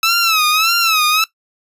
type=tone with vibrato; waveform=15% pulse; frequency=1303 Hz; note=E6; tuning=20 cents flat; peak=-5 dBFS; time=0.03-1.24 s; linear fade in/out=2 ms; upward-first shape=sine; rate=1.7 Hz; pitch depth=110 cents each way; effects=noise-tail reverb RT60 0.1 s tail -17 dB re dry + resampled to 32000 Hz